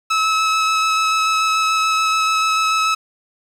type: tone with vibrato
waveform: sawtooth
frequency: 1295 Hz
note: E6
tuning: 31 cents flat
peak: -11 dBFS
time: 0.1-2.95 s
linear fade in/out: 10 ms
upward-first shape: square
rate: 6.9 Hz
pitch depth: 8 cents each way
effects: low-pass 7000 Hz 12 dB/octave + 7-bit